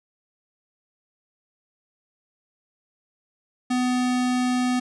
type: tone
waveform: square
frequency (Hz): 250.1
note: B3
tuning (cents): +22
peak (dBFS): -21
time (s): 3.7-4.8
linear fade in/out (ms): 10
effects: resampled to 22050 Hz